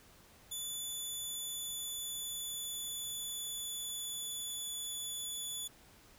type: tone with pitch glide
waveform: 15% pulse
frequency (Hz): 3479 to 3449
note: A7 to A7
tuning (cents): -20 to -35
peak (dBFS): -32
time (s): 0.51-5.68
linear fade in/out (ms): 10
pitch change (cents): -15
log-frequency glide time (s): 0.97-4.87
effects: pink hiss -61 dBFS RMS until 6.18 s